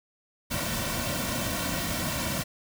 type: noise with comb filter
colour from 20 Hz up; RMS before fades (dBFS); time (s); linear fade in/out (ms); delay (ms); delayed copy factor
pink; -30; 0.5-2.44; 20; 2.4; -0.8
effects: none